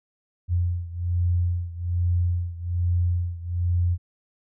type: beating tone pair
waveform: sine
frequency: 87.31 / 88.51 Hz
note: F2 / F2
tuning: 0 / +24 cents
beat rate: 1.2 Hz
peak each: -23 / -26 dBFS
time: 0.48-3.98 s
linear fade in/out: 50 ms
effects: none